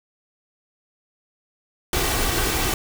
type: noise with comb filter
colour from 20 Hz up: pink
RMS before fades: -22 dBFS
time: 1.93-2.74 s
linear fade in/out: 2 ms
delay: 2.6 ms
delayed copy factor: +0.5
effects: none